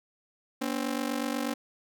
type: ring-modulated tone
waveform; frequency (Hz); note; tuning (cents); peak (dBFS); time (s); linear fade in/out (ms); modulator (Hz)
sawtooth; 263.7; C4; +14; -22; 0.61-1.54; 10; 24.1
effects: none